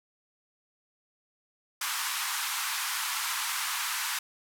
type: band-pass noise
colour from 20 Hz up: pink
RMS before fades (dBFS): -32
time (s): 1.81-4.19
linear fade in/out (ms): 5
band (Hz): 920 to 15000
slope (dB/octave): 48
effects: none